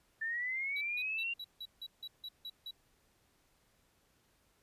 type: linear sweep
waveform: sine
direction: up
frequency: 1766 to 2794 Hz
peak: -34 dBFS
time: 0.21-1.34 s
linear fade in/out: 10 ms
type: tone bursts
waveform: triangle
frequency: 3909 Hz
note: B7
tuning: 19 cents flat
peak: -40 dBFS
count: 10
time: 0.76-2.71 s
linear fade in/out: 5 ms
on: 51 ms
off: 160 ms
effects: pink hiss -72 dBFS RMS until 4.62 s + resampled to 32000 Hz